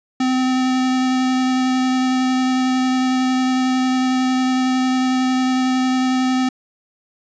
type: tone with vibrato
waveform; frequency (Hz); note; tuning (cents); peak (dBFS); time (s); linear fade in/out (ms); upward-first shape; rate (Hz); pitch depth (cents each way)
square; 257.2; C4; -30; -16; 0.2-6.49; 5; sine; 11; 9
effects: resampled to 16000 Hz + 9-bit